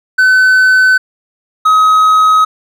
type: tone pair in turn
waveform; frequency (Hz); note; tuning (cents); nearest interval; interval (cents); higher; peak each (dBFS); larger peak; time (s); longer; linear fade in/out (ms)
triangle; 1515 / 1268.8; F#6 / D#6; +40 / +33; minor third; 307; first; -3; neither; 0.18-0.98 / 1.65-2.45; neither; 10
effects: none